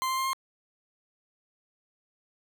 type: tone with pitch steps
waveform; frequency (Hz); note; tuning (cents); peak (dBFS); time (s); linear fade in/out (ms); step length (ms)
40% pulse; 1043 / 1050.3 / 1057.6 / 1064.9; C6 / C6 / C6 / C6; -6 / +6 / +18 / +30; -26; 0.02-0.332; 0; 78
effects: none